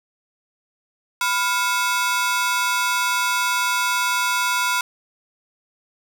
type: ring-modulated tone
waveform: sawtooth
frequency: 1200 Hz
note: D6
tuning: 37 cents sharp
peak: -12 dBFS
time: 1.21-4.81 s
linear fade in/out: 2 ms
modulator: 209 Hz
effects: none